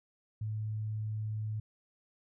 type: tone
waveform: sine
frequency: 107.9 Hz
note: A2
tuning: 33 cents flat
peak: -33 dBFS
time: 0.41-1.6 s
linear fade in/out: 5 ms
effects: none